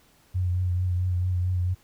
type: tone with vibrato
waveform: sine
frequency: 90.4 Hz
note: F#2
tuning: 40 cents flat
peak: -22 dBFS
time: 0.34-1.75 s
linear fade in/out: 20 ms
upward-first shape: triangle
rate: 4.5 Hz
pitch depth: 36 cents each way
effects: pink hiss -60 dBFS RMS until 1.83 s